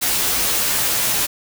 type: noise with comb filter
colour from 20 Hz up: white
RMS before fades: -19 dBFS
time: 0.01-1.27 s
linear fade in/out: 20 ms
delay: 13 ms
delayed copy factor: -1
effects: none